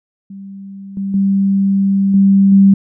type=tone with level steps; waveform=sine; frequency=196 Hz; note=G3; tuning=in tune; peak=-28 / -17 / -10 / -6 / -4 dBFS; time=0.3-2.74 s; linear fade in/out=5 ms; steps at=0.97 / 1.14 / 2.14 / 2.52 s; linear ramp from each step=2 ms; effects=none